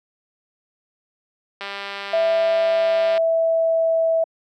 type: click train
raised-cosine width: 0.3 ms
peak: -14 dBFS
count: 313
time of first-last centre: 1.61-3.178 s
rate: 199 Hz
type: tone with pitch glide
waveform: sine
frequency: 659.3 to 654 Hz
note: E5 to E5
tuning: 0 to -14 cents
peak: -15 dBFS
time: 2.13-4.24 s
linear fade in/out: 5 ms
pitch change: -14 cents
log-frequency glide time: 2.5-4.04 s
effects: high-pass 400 Hz 12 dB/octave